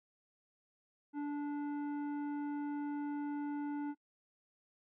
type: tone with tanh clipping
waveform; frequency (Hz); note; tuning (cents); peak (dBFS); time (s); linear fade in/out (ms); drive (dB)
sine; 290.9; D4; -16; -38; 1.13-3.95; 50; 13
effects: noise-tail reverb RT60 0.1 s tail -26 dB re dry + low-pass 2000 Hz 12 dB/octave